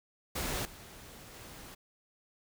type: noise with level steps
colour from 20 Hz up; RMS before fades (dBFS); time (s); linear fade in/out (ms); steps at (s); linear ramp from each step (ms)
pink; -35 / -51 / -49; 0.35-1.75; 10; 0.65 / 1.34; 2
effects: none